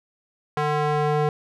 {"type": "tone with band-pass filter sweep", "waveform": "square", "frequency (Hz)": 149.7, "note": "D3", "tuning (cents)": 33, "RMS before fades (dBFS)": -22, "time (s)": [0.57, 1.29], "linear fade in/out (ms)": 2, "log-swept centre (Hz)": [990, 570], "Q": 0.97, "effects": []}